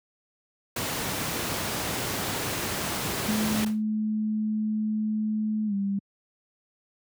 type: noise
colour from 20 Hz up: pink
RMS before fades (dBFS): -29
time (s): 0.76-3.65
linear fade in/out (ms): 5
type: tone with pitch glide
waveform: sine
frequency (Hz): 215.1 to 198.39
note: A3 to G3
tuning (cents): -39 to +21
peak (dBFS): -24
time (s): 3.28-5.99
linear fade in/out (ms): 5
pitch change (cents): -140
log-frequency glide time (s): 5.66-5.74
type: noise with exponential decay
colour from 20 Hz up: pink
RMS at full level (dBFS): -34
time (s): 3.66-3.83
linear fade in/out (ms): 5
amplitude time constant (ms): 35
effects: high-pass 100 Hz 12 dB/octave